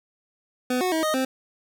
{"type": "tone with pitch steps", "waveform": "25% pulse", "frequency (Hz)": [251.2, 366.9, 320, 621, 261.6], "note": ["B3", "F#4", "D#4", "D#5", "C4"], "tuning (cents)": [30, -15, 49, -3, 0], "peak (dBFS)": -18, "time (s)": [0.7, 1.25], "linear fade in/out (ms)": 5, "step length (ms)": 110, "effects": []}